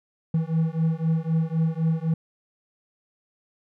triangle beating tone pair, 160 / 163.9 Hz, D#3 / E3, +49 / -10 cents, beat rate 3.9 Hz, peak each -22 dBFS, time 0.34-2.14 s, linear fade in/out 5 ms, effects none

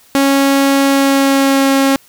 sawtooth tone with pitch glide, 275.5 to 272.2 Hz, C#4 to C#4, -11 to -31 cents, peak -5 dBFS, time 0.15-1.96 s, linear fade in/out 0 ms, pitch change -20 cents, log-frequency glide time 0.87-1.7 s, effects white hiss -47 dBFS RMS until 2.08 s

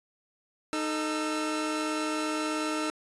sawtooth tone cluster, 308.9 / 439.5 / 1337 Hz, D#4 / A4 / E6, -12 / -2 / +24 cents, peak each -26 / -34 / -31 dBFS, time 0.73-2.9 s, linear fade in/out 0 ms, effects resampled to 24000 Hz

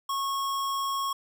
square tone, 1096 Hz, C#6, 20 cents flat, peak -28 dBFS, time 0.09-1.13 s, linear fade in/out 5 ms, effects none

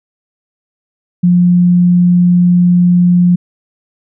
sine tone, 177 Hz, F3, 23 cents sharp, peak -5 dBFS, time 1.23-3.36 s, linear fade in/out 10 ms, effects none

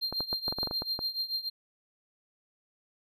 triangle tone with tremolo, 4186 Hz, C8, in tune, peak -26 dBFS, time 0.01-1.5 s, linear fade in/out 20 ms, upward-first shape triangle, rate 6.9 Hz, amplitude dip 90%
clicks, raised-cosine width 1 ms, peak -21 dBFS, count 11, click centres 0.126 / 0.206 / 0.329 / 0.481 / 0.525 / 0.586 / 0.631 / 0.673 / 0.711 / 0.821 / 0.991 s
effects none

